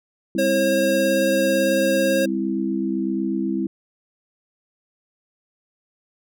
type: chord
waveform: sine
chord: C major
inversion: second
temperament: equal with one note detuned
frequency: 200.2 / 261.6 / 329.6 Hz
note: G3 / C4 / E4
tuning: +37 / 0 / 0 cents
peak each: -25 / -26 / -24 dBFS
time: 0.35-3.67 s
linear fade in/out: 2 ms
type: tone with vibrato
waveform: square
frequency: 540 Hz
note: C#5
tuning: 45 cents flat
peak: -19 dBFS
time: 0.38-2.26 s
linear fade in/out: 10 ms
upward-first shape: sine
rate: 18 Hz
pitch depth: 12 cents each way
effects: none